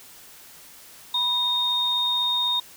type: tone pair together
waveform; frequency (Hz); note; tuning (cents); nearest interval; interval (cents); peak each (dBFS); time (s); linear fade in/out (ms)
sine; 980 / 3696; B5 / A#7; -14 / -16; octave + major seventh; 2298; -29 / -21; 1.14-2.6; 5
effects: white hiss -47 dBFS RMS until 2.76 s